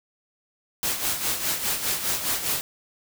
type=noise with tremolo; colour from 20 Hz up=white; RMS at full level=-24 dBFS; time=0.83-2.61 s; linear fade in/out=0 ms; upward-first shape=sine; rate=4.9 Hz; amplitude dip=60%; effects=none